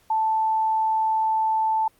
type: tone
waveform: sine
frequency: 880 Hz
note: A5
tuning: in tune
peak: -19 dBFS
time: 0.1-1.88 s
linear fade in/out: 5 ms
effects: pink hiss -60 dBFS RMS until 1.99 s + Opus 48 kbps